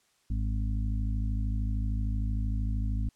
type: harmonic tone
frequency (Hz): 53.1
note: G#1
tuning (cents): +39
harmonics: 1 / 2 / 4 / 5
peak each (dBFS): -28 / -33 / -39 / -43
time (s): 0.3-3.09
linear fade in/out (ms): 5
effects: white hiss -69 dBFS RMS until 3.15 s + low-pass 9000 Hz 12 dB/octave